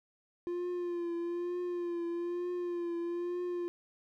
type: tone with vibrato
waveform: triangle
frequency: 348.2 Hz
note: F4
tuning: 5 cents flat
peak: -31 dBFS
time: 0.47-3.68 s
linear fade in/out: 0 ms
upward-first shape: triangle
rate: 1.1 Hz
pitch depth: 43 cents each way
effects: none